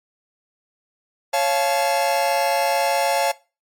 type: chord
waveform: 45% pulse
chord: Db augmented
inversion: none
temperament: just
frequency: 554.4 / 693 / 866.2 Hz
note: Db5 / F5 / A5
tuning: 0 / -14 / -27 cents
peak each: -22 dBFS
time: 1.33-3.32 s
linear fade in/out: 10 ms
effects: noise-tail reverb RT60 0.3 s tail -20 dB re dry + MP3 64 kbps

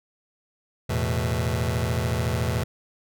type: chord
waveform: sawtooth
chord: E suspended fourth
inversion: none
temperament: just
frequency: 82.41 / 109.88 / 123.61 Hz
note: E2 / A2 / B2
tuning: 0 / -2 / +2 cents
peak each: -23 dBFS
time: 0.89-2.64 s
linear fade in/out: 10 ms
effects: none

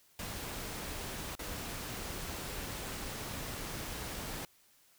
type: noise with dropouts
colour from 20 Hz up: pink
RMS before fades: -41 dBFS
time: 0.19-4.45 s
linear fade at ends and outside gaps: 2 ms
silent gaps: 1.353-1.392 s
effects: white hiss -66 dBFS RMS until 4.98 s

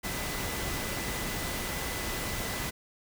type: tone in noise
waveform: sine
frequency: 2000 Hz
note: B6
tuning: 21 cents sharp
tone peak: -42 dBFS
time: 0.03-2.71 s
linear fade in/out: 20 ms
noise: pink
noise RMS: -34 dBFS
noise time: 0.03-2.71 s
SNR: -11 dB
effects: none

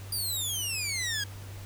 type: exponential sweep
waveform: 15% pulse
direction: down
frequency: 4848 to 1613 Hz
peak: -23 dBFS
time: 0.12-1.24 s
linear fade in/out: 5 ms
effects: added 98 Hz sine -40 dBFS peak until 1.65 s + pink hiss -49 dBFS RMS until 1.65 s

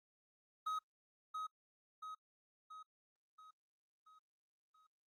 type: tone with echo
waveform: triangle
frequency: 1266 Hz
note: D#6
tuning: 30 cents sharp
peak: -34 dBFS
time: 0.66-0.79 s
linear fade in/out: 10 ms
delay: 680 ms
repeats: 6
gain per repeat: -5 dB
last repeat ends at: 4.87 s
effects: noise-tail reverb RT60 0.1 s tail -24 dB re dry + Opus 32 kbps

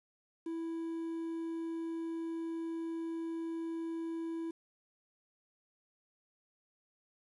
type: tone with quantisation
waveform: triangle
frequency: 329.6 Hz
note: E4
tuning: in tune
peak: -34 dBFS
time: 0.46-4.51 s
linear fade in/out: 5 ms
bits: 10
effects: resampled to 24000 Hz

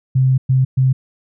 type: tone bursts at uneven times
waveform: sine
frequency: 130.81 Hz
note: C3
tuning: in tune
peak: -10 dBFS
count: 3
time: 0.15-0.38 / 0.49-0.65 / 0.77-0.93 s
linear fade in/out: 10 ms
effects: none

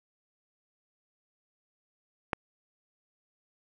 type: click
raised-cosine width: 0.5 ms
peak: -12 dBFS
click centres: 2.332 s
effects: none

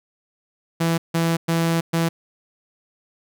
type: tone bursts at uneven times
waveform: sawtooth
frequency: 166 Hz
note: E3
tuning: 12 cents sharp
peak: -14 dBFS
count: 4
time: 0.8-0.98 / 1.14-1.37 / 1.48-1.81 / 1.93-2.09 s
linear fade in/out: 10 ms
effects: none

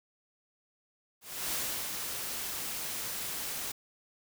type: noise with ADSR envelope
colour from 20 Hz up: white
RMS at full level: -33 dBFS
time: 1.21-3.72 s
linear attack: 310 ms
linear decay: 350 ms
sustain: -4 dB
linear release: 8 ms
effects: none

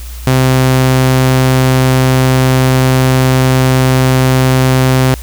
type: tone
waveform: sawtooth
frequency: 129.9 Hz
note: C3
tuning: 12 cents flat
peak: -3 dBFS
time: 0.27-5.14 s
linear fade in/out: 0 ms
effects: added 60 Hz sine -23 dBFS peak until 5.22 s + white hiss -34 dBFS RMS until 5.22 s

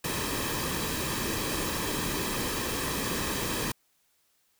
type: noise with comb filter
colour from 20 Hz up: pink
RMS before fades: -31 dBFS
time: 0.04-3.72 s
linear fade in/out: 5 ms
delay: 1.4 ms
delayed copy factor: -0.55
effects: white hiss -70 dBFS RMS until 4.59 s

